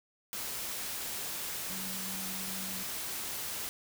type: tone in noise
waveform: sine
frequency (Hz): 189.7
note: F#3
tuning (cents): +43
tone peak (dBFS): -44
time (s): 1.7-2.83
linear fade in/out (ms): 0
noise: white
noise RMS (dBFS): -38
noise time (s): 0.33-3.69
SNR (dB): -9
effects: none